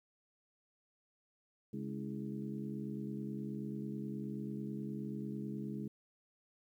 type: harmonic tone with a mistuned harmonic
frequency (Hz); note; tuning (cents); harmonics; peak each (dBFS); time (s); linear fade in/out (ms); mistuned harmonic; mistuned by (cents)
69.3; C#2; 0; 2 / 3 / 4 / 5 / 6; -45 / -41 / -49 / -47 / -51; 1.73-5.88; 5; 5; -96
effects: 12-bit